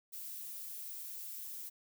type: noise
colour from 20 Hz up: violet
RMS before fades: -45 dBFS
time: 0.12-1.7 s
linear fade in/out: 20 ms
effects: none